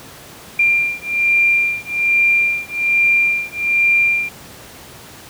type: beating tone pair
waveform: sine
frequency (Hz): 2384 / 2385.2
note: D7 / D7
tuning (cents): +25 / +26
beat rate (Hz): 1.2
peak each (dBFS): -16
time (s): 0.59-4.29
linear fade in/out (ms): 5
effects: pink hiss -38 dBFS RMS until 5.29 s + high-pass 80 Hz 12 dB/octave